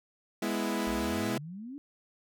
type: chord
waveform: sawtooth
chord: E major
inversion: first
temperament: equal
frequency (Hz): 207.7 / 246.9 / 329.6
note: G#3 / B3 / E4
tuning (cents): 0 / 0 / 0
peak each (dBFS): -29 / -31 / -30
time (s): 0.42-1.38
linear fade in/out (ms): 5
type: exponential sweep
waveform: sine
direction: up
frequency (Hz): 52 to 297.1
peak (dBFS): -39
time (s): 0.87-1.78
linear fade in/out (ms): 0
effects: none